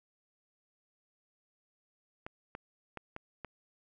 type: clicks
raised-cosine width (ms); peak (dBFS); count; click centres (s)
0.5; -26; 5; 2.265 / 2.551 / 2.973 / 3.164 / 3.447
effects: none